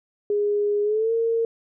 sine tone with pitch glide, 412.5 to 457.7 Hz, G#4 to A#4, -12 to -32 cents, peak -19 dBFS, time 0.3-1.45 s, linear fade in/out 2 ms, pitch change +180 cents, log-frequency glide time 0.83-1.12 s, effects none

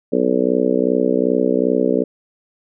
harmonic tone, 62.6 Hz, B1, 24 cents sharp, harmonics 3 / 4 / 5 / 6 / 7 / 8 / 9, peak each -25 / -20 / -21 / -25 / -19 / -22 / -24 dBFS, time 0.12-2.04 s, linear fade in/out 10 ms, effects none

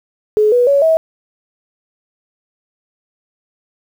sine tone with pitch steps, 425.4 / 488.7 / 561.3 / 644.8 Hz, G#4 / B4 / C#5 / E5, +42 / -18 / +22 / -38 cents, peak -8 dBFS, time 0.37-0.97 s, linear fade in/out 0 ms, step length 150 ms, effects 7-bit

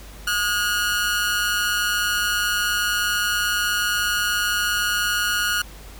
sawtooth tone with amplitude modulation, 1441 Hz, F#6, 46 cents flat, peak -13 dBFS, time 0.27-5.62 s, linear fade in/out 5 ms, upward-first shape sine, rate 206 Hz, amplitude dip 70%, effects added 50 Hz sine -39 dBFS peak until 5.99 s + pink hiss -44 dBFS RMS until 5.99 s

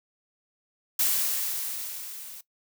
blue noise with level ramp, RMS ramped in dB -23 to -43 dBFS, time 0.99-2.41 s, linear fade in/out 5 ms, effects noise-tail reverb RT60 0.1 s tail -18 dB re dry

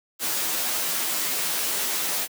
white noise with comb filter, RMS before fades -26 dBFS, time 0.19-2.28 s, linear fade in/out 50 ms, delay 12 ms, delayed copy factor +0.7, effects high-pass 200 Hz 12 dB/octave

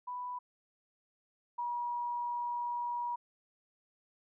sine tone pair in turn, 989 / 960.8 Hz, B5 / B5, +2 / -48 cents, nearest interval minor second, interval 50 cents, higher first, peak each -37 / -33 dBFS, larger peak second, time 0.07-0.39 / 1.58-3.16 s, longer second, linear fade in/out 10 ms, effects none

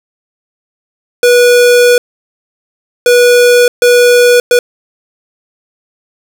square tone bursts at uneven times, 487.1 Hz, B4, 24 cents flat, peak -4 dBFS, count 4, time 1.23-1.98 / 3.06-3.68 / 3.82-4.4 / 4.51-4.59 s, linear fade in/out 2 ms, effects none

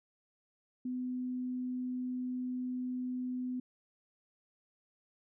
sine tone, 251.8 Hz, B3, 34 cents sharp, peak -34 dBFS, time 0.85-3.6 s, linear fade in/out 5 ms, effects none

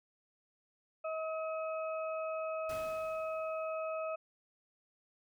harmonic tone, 637 Hz, D#5, 41 cents sharp, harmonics 1 / 2 / 4, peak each -36 / -42 / -48 dBFS, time 1.04-4.16 s, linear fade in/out 10 ms
pink noise with exponential decay, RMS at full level -47 dBFS, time 2.69-3.94 s, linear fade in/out 5 ms, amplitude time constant 270 ms
effects none

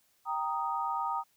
sine chord, Eb major, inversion first, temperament equal, 784 / 932.3 / 1244.5 Hz, G5 / Bb5 / Eb6, 0 / 0 / 0 cents, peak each -36 / -33 / -34 dBFS, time 0.25-1.24 s, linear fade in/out 50 ms, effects white hiss -70 dBFS RMS until 1.36 s

